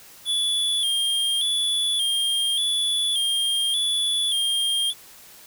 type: tone with vibrato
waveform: square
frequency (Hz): 3322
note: G#7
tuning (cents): 0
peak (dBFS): -21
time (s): 0.25-4.94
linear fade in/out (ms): 50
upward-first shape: square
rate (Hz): 0.86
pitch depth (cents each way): 58
effects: white hiss -47 dBFS RMS until 5.46 s